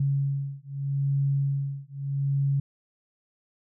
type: beating tone pair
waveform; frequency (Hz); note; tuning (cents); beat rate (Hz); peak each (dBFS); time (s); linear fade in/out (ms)
sine; 138.59 / 139.39; C#3 / C#3; 0 / +10; 0.8; -27; 0-2.6; 5
effects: none